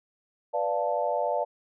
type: chord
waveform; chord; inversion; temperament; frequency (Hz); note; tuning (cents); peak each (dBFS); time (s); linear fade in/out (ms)
sine; B half-diminished seventh; none; equal; 493.9 / 587.3 / 698.5 / 880; B4 / D5 / F5 / A5; 0 / 0 / 0 / 0; -32 / -28 / -30 / -31; 0.53-1.45; 20
effects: none